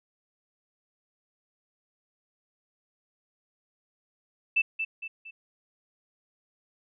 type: tone with echo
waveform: sine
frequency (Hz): 2648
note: E7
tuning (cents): +7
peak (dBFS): -20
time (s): 4.56-4.62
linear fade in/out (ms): 10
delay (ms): 230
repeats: 3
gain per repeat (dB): -7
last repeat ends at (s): 5.31
effects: none